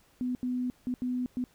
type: tone bursts at uneven times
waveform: sine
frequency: 249.9 Hz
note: B3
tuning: 21 cents sharp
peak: -28 dBFS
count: 5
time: 0.21-0.35 / 0.43-0.7 / 0.87-0.94 / 1.02-1.26 / 1.37-1.44 s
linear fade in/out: 0 ms
effects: pink hiss -64 dBFS RMS until 1.54 s

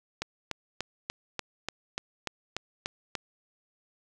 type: click train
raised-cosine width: 0.2 ms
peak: -14 dBFS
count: 11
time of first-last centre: 0.22-3.153 s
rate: 3.41 Hz
effects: none

